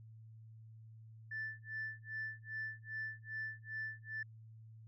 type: tone with tremolo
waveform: sine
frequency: 1760 Hz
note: A6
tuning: in tune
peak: -37 dBFS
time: 1.31-4.23 s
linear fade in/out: 5 ms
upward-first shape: sine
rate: 2.5 Hz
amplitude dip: 100%
effects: tanh soft clip ceiling -35 dBFS + added 111 Hz sine -53 dBFS peak until 4.87 s